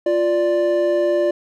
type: tone pair together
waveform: triangle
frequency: 349.2 / 587.3 Hz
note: F4 / D5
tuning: 0 / 0 cents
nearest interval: major sixth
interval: 900 cents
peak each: -17 / -15 dBFS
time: 0.06-1.31 s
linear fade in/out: 5 ms
effects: none